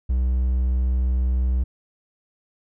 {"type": "tone", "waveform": "triangle", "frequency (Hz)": 63, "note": "B1", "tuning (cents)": 35, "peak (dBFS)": -16, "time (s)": [0.09, 1.64], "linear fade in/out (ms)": 10, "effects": []}